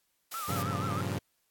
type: high-pass noise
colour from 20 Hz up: white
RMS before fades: -41 dBFS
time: 0.31-0.63 s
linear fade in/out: 10 ms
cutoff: 460 Hz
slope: 12 dB/octave
type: tone with vibrato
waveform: sine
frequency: 1264 Hz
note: D#6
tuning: 27 cents sharp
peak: -35 dBFS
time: 0.34-1.01 s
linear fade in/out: 0 ms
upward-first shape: sine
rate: 6.3 Hz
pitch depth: 120 cents each way
type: chord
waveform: sawtooth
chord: G half-diminished seventh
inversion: none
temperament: equal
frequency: 98 / 116.54 / 138.59 / 174.61 Hz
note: G2 / Bb2 / Db3 / F3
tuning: 0 / 0 / 0 / 0 cents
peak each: -31 / -34 / -33 / -34 dBFS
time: 0.48-1.19 s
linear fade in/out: 10 ms
effects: white hiss -75 dBFS RMS until 1.5 s + AAC 64 kbps